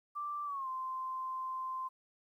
sine tone with pitch glide, 1174.7 to 1040.5 Hz, D6 to C6, 0 to -10 cents, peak -36 dBFS, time 0.15-1.89 s, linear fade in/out 20 ms, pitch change -210 cents, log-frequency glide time 0.45-0.68 s, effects 12-bit

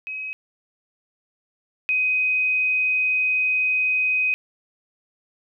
sine tone pair in turn, 2541 / 2512 Hz, D#7 / D#7, +36 / +16 cents, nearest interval unison, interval 20 cents, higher first, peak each -28 / -18 dBFS, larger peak second, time 0.07-0.33 / 1.89-4.34 s, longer second, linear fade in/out 0 ms, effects none

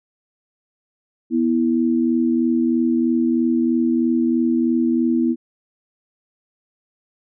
sine tone pair together, 244.6 / 327.7 Hz, B3 / E4, -16 / -10 cents, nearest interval perfect fourth, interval 506 cents, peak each -17 / -19 dBFS, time 1.3-5.36 s, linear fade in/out 50 ms, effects none

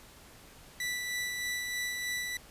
sawtooth tone with tremolo, 1971 Hz, B6, 4 cents flat, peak -28 dBFS, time 0.8-2.37 s, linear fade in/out 2 ms, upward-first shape sine, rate 3.2 Hz, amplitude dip 30%, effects pink hiss -54 dBFS RMS until 2.5 s + resampled to 32000 Hz

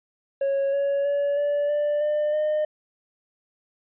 triangle tone with pitch steps, 551 / 560.3 / 569.8 / 579.4 / 589.2 / 599.1 / 609.3 Hz, C#5 / C#5 / C#5 / D5 / D5 / D5 / D#5, -11 / +18 / +48 / -24 / +6 / +34 / -36 cents, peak -18 dBFS, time 0.41-2.65 s, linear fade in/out 5 ms, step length 320 ms, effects tanh soft clip ceiling -15 dBFS + resampled to 8000 Hz

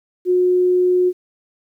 sine tone, 362.3 Hz, F#4, 36 cents flat, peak -12 dBFS, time 0.25-1.13 s, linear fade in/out 50 ms, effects 9-bit

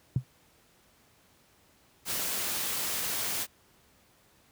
sine tone with exponential decay, 127.9 Hz, C3, 39 cents flat, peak -18 dBFS, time 0.16-0.24 s, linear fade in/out 2 ms, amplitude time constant 17 ms
white noise, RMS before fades -32 dBFS, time 2.05-3.47 s, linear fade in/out 50 ms
effects pink hiss -63 dBFS RMS until 4.51 s + high-pass 60 Hz 12 dB/octave

